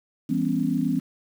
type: chord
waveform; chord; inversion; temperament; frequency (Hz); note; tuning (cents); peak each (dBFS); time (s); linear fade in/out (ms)
sine; C# half-diminished seventh; first; just; 166.31 / 199.57 / 249.5 / 277.2; E3 / G3 / B3 / C#4; +16 / +31 / +18 / 0; -28 / -29 / -25 / -26; 0.29-1; 10
effects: 8-bit